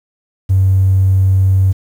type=tone; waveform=triangle; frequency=95.2 Hz; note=F#2; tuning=50 cents sharp; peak=-4 dBFS; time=0.49-1.73 s; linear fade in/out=20 ms; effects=tanh soft clip ceiling -5 dBFS + 7-bit